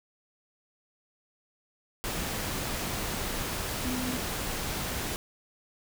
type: tone in noise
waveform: sine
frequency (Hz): 251.8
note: B3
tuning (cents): +34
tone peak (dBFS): -32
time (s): 3.85-4.17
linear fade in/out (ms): 0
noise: pink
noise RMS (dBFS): -33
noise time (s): 2.04-5.16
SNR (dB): -2
effects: none